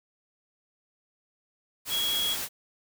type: tone in noise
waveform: sine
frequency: 3322 Hz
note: G#7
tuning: in tune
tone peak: -26 dBFS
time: 1.89-2.37 s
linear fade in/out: 50 ms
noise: white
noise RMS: -33 dBFS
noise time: 1.85-2.49 s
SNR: +4 dB
effects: none